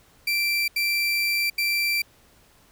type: tone bursts at uneven times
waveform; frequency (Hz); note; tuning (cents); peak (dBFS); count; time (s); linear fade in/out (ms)
30% pulse; 2349; D7; 0; -19; 3; 0.27-0.68 / 0.76-1.5 / 1.58-2.02; 5
effects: pink hiss -57 dBFS RMS until 2.71 s